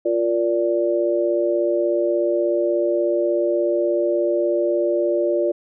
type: chord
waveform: sine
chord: Bb major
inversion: second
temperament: just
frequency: 349.6 / 466.2 / 582.7 Hz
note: F4 / Bb4 / D5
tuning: +2 / 0 / -14 cents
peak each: -20 / -26 / -20 dBFS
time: 0.05-5.52 s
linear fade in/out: 10 ms
effects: none